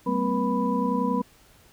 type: tone cluster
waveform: sine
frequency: 193.2 / 224.5 / 254.8 / 484.2 / 990 Hz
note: G3 / A3 / C4 / B4 / B5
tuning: -25 / +35 / -46 / -34 / +4 cents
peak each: -28 / -29 / -27 / -30 / -28 dBFS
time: 0.06-1.22 s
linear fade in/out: 10 ms
effects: pink hiss -56 dBFS RMS until 1.72 s